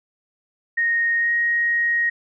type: tone with pitch glide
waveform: sine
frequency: 1860 to 1878.4 Hz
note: A#6 to A#6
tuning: -4 to +13 cents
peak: -17 dBFS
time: 0.77-2.1 s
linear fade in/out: 10 ms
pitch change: +17 cents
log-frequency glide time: 1.18-1.32 s
effects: none